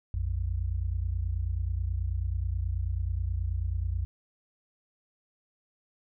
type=tone pair together; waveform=sine; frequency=58.8 / 88.1 Hz; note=A#1 / F2; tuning=+16 / +16 cents; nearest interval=perfect fifth; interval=700 cents; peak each=-30 / -30 dBFS; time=0.14-4.05 s; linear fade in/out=0 ms; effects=none